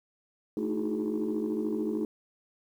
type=tone cluster; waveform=sine; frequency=220.3 / 304.3 / 318 / 367.2 / 420 Hz; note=A3 / D#4 / D#4 / F#4 / G#4; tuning=+2 / -38 / +38 / -13 / +19 cents; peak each=-32 / -35 / -32 / -35 / -34 dBFS; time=0.57-2.05 s; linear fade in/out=2 ms; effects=tanh soft clip ceiling -22 dBFS + 10-bit